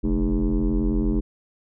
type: tone with frequency modulation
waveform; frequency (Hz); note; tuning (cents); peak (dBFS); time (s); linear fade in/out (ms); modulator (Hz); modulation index
sine; 128.6; C3; -30; -17; 0.03-1.21; 20; 88.9; 2.5
effects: tanh soft clip ceiling -16 dBFS